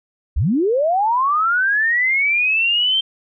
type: linear sweep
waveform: sine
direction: up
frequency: 45.26 to 3157 Hz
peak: -14 dBFS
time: 0.36-3.01 s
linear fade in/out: 10 ms
effects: none